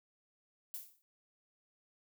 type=noise with exponential decay; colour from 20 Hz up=violet; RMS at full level=-40 dBFS; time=0.74-1.02 s; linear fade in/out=0 ms; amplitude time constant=60 ms; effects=none